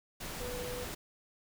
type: tone in noise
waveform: sine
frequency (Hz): 493.9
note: B4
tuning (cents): 0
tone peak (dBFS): -40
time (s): 0.4-0.85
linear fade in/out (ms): 10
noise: pink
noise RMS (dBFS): -41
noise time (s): 0.2-0.95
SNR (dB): -2
effects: none